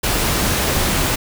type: noise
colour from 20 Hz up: pink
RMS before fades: -18 dBFS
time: 0.03-1.16 s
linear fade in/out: 10 ms
effects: none